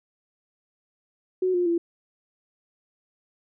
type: tone with pitch steps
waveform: sine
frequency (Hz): 370 / 354.5 / 339.7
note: F#4 / F4 / F4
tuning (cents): 0 / +26 / -48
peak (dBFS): -20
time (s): 1.42-1.78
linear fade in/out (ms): 5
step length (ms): 120
effects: none